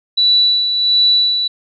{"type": "tone with tremolo", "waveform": "sine", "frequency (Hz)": 3950, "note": "B7", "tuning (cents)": 0, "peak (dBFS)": -8, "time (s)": [0.17, 1.48], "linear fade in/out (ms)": 10, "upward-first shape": "sine", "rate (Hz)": 1.4, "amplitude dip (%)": 50, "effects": []}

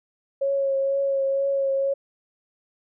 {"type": "tone with vibrato", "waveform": "sine", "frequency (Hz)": 548, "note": "C#5", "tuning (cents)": -20, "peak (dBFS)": -20, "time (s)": [0.41, 1.94], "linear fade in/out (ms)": 10, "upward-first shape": "triangle", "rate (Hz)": 2.1, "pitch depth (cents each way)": 22, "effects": []}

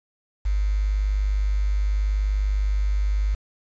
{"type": "tone with quantisation", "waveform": "sine", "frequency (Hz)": 50.4, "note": "G1", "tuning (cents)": 49, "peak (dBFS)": -19, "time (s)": [0.45, 3.35], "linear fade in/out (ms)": 10, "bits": 7, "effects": ["resampled to 16000 Hz"]}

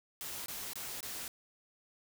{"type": "noise bursts", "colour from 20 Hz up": "white", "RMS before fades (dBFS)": -42, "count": 4, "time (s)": [0.21, 1.279], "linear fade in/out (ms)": 0, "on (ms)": 250, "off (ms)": 23, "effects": []}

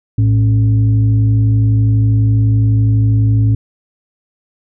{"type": "tone with frequency modulation", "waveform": "sine", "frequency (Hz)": 109.5, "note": "A2", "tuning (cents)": -8, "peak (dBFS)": -8, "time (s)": [0.18, 3.55], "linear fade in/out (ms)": 5, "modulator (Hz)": 167, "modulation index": 0.43, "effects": []}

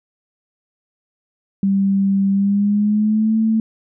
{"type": "tone with pitch glide", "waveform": "sine", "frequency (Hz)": [196, 221.3], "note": ["G3", "A3"], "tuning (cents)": [0, 10], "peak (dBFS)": -13, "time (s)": [1.63, 3.6], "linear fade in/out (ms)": 2, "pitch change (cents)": 210, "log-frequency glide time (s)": [2.31, 3.37], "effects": []}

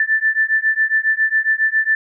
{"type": "beating tone pair", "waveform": "sine", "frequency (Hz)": [1761, 1768.3], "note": ["A6", "A6"], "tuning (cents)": [1, 8], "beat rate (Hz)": 7.3, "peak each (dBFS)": -17, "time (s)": [0, 1.95], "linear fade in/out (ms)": 2, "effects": []}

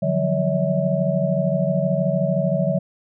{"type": "tone cluster", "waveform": "sine", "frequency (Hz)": [147, 173, 186.1, 566, 644], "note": ["D3", "F3", "F#3", "C#5", "E5"], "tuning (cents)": [2, -16, 10, 36, -41], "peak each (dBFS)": -24, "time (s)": [0.02, 2.79], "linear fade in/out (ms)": 10, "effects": []}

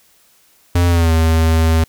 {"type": "tone with pitch glide", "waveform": "square", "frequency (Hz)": [87.31, 80.99], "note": ["F2", "E2"], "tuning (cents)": [0, -30], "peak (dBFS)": -11, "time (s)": [0.75, 1.84], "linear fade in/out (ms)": 5, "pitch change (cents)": -130, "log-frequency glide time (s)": [0.87, 1.12], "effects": ["white hiss -53 dBFS RMS until 1.88 s"]}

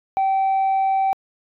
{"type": "tone", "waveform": "sine", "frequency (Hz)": 773, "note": "G5", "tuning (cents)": -24, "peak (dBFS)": -14, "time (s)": [0.17, 1.13], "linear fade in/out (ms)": 0, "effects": ["tanh soft clip ceiling -15 dBFS"]}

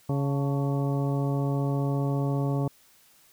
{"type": "harmonic tone with a mistuned harmonic", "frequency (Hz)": 139.6, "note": "C#3", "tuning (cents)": 13, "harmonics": [1, 2, 3, 4, 5, 6, 8], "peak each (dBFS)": [-25, -31, -35, -37, -39, -41, -43], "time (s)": [0.09, 2.68], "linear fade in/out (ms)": 5, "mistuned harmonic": 6, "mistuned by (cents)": 89, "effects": ["white hiss -59 dBFS RMS until 3.32 s"]}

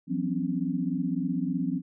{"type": "tone cluster", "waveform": "sine", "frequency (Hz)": [170.1, 186.2, 254.8, 278.3], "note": ["F3", "F#3", "C4", "C#4"], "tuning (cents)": [-45, 11, -46, 7], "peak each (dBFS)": [-32, -32, -30, -32], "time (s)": [0.07, 1.82], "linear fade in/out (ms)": 50, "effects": []}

